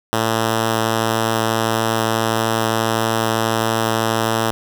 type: tone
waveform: 5% pulse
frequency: 112.3 Hz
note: A2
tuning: 36 cents sharp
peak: -5 dBFS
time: 0.13-4.51 s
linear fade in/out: 0 ms
effects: none